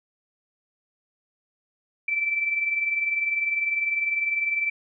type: tone pair together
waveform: sine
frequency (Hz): 2329 / 2349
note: D7 / D7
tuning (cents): -15 / 0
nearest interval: unison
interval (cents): 15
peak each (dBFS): -23 / -31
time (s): 2.08-4.7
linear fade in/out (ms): 5
effects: none